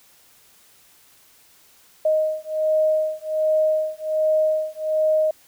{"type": "beating tone pair", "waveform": "sine", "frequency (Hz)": [622.3, 623.6], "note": ["D#5", "D#5"], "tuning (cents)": [0, 4], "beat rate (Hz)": 1.3, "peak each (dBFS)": -21, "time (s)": [2.05, 5.31], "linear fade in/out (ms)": 5, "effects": ["white hiss -54 dBFS RMS until 5.47 s"]}